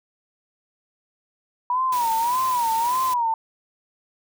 sine tone with vibrato, 967 Hz, B5, 37 cents flat, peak -19 dBFS, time 1.7-3.34 s, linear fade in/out 2 ms, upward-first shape sine, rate 1.7 Hz, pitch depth 130 cents each way
white noise, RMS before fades -34 dBFS, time 1.92-3.14 s, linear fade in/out 5 ms
effects none

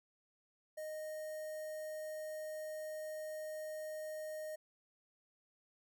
square tone with notch filter, 619 Hz, D#5, 9 cents flat, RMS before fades -44 dBFS, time 0.77-4.56 s, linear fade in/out 10 ms, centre 3400 Hz, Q 0.52, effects none

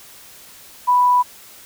sine tone, 987.8 Hz, B5, in tune, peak -11 dBFS, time 0.87-1.23 s, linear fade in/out 20 ms, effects white hiss -43 dBFS RMS until 1.65 s

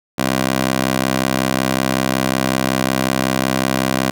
15% pulse tone with high-pass filter, 65.41 Hz, C2, in tune, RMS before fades -18 dBFS, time 0.18-4.11 s, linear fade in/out 10 ms, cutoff 240 Hz, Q 0.63, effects none

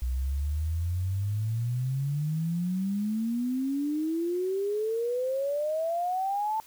sine exponential sweep, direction up, 61 to 889 Hz, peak -26 dBFS, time 0.02-6.6 s, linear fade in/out 0 ms, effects white hiss -54 dBFS RMS until 6.66 s

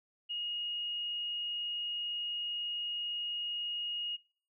sine tone, 2871 Hz, F7, 47 cents sharp, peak -34 dBFS, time 0.29-4.17 s, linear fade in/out 20 ms, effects noise-tail reverb RT60 0.4 s tail -19 dB re dry

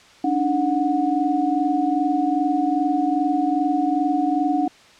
sine tone cluster, 283.2 / 305.7 / 732 Hz, C#4 / D#4 / F#5, +37 / -30 / -19 cents, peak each -22 dBFS, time 0.24-4.68 s, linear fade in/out 5 ms, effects white hiss -49 dBFS RMS until 4.99 s + low-pass 5000 Hz 12 dB/octave

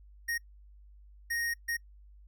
square tone bursts at uneven times, 1864.7 Hz, A#6, in tune, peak -31 dBFS, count 3, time 0.28-0.38 / 1.3-1.54 / 1.68-1.77 s, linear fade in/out 10 ms, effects noise-tail reverb RT60 0.1 s tail -25 dB re dry + added 50 Hz sine -52 dBFS peak until 2.27 s

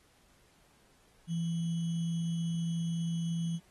sine tone with sample-and-hold, 167.3 Hz, E3, 26 cents sharp, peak -30 dBFS, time 1.27-3.6 s, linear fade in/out 50 ms, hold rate 3150 Hz, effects pink hiss -66 dBFS RMS until 3.7 s + AAC 32 kbps

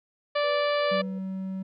harmonic tone, 584 Hz, D5, 10 cents flat, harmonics 1 / 2 / 3 / 4 / 5 / 6 / 7 / 8, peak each -24 / -30 / -34 / -36 / -38 / -40 / -41 / -42 dBFS, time 0.35-1.02 s, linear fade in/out 10 ms
sine tone with tremolo, 493.9 Hz, B4, in tune, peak -33 dBFS, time 0.43-1.19 s, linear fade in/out 10 ms, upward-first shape sine, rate 2.5 Hz, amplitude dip 75%
triangle tone, 190 Hz, F#3, 46 cents sharp, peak -28 dBFS, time 0.91-1.63 s, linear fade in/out 10 ms
effects none

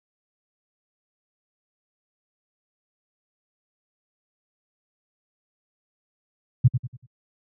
sine tone with echo, 123.47 Hz, B2, in tune, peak -9 dBFS, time 6.64-6.68 s, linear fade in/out 10 ms, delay 96 ms, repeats 4, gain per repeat -9 dB, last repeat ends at 7.064 s, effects high-pass 80 Hz 12 dB/octave

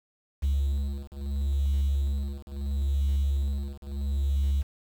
triangle beating tone pair, 69.3 / 70.04 Hz, C#2 / C#2, 0 / +18 cents, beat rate 0.74 Hz, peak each -25 dBFS, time 0.42-4.63 s, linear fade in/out 20 ms, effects tanh soft clip ceiling -17 dBFS + 8-bit

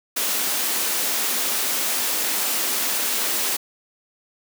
white high-pass noise, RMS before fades -23 dBFS, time 0.16-3.57 s, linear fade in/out 10 ms, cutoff 200 Hz, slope 96 dB/octave, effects none

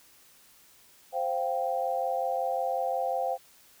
sine chord, C suspended fourth, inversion none, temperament equal, 523.3 / 698.5 / 784 Hz, C5 / F5 / G5, 0 / 0 / 0 cents, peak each -31 dBFS, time 1.12-3.38 s, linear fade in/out 50 ms, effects white hiss -58 dBFS RMS until 3.8 s

